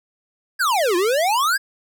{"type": "exponential two-way sweep", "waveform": "square", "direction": "down then up", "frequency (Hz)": [1689, 336.7, 1689], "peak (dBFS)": -17, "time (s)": [0.59, 1.58], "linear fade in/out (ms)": 20, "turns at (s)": 0.96, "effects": []}